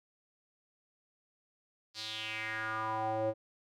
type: tone with band-pass filter sweep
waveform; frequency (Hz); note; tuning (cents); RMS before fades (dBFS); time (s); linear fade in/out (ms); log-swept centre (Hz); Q
square; 110; A2; 0; -36; 1.94-3.34; 50; 4700 to 500; 4.2
effects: none